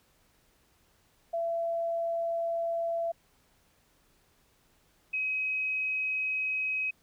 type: tone pair in turn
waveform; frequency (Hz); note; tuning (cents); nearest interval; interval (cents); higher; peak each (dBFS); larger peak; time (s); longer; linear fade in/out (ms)
sine; 672 / 2537; E5 / D#7; +33 / +33; octave + major seventh; 2300; second; -28; neither; 1.33-3.12 / 5.13-6.91; first; 10
effects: pink hiss -67 dBFS RMS until 7.02 s